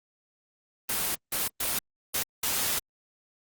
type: noise bursts at uneven times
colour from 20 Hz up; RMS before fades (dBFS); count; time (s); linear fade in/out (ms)
white; -28; 5; 0.89-1.15 / 1.32-1.48 / 1.6-1.79 / 2.14-2.23 / 2.43-2.79; 5
effects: Opus 24 kbps